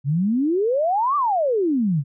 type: exponential two-way sweep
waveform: sine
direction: up then down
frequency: 131.3 to 1200 to 131.3 Hz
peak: -17 dBFS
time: 0.04-2.04 s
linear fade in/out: 50 ms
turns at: 1.16 s
effects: none